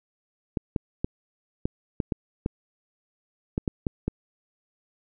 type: clicks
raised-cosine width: 3 ms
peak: -12 dBFS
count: 11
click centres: 0.572 / 0.762 / 1.045 / 1.655 / 2.002 / 2.122 / 2.461 / 3.579 / 3.678 / 3.868 / 4.08 s
effects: none